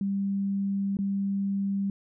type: tone with dropouts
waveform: sine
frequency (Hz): 197.5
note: G3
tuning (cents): +13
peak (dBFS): -25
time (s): 0.01-1.9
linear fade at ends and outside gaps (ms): 2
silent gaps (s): 0.97-0.988
effects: none